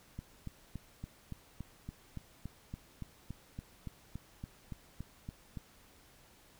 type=click train; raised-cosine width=5 ms; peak=-29 dBFS; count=20; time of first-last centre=0.19-5.572 s; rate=3.53 Hz; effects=pink hiss -62 dBFS RMS until 6.59 s